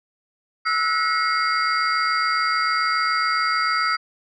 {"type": "tone cluster", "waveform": "sine", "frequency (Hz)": [1309, 1456, 1922, 2159, 4736], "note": ["E6", "F#6", "B6", "C#7", "D8"], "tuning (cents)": [-13, -28, -48, -46, 14], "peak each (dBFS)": [-20, -25, -28, -27, -26], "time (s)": [0.65, 3.97], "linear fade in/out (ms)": 20, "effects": ["tanh soft clip ceiling -12 dBFS"]}